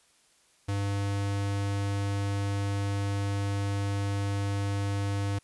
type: tone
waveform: square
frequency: 100 Hz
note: G2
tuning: 35 cents sharp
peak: -28 dBFS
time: 0.68-5.39 s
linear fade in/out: 10 ms
effects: white hiss -64 dBFS RMS until 5.43 s + resampled to 24000 Hz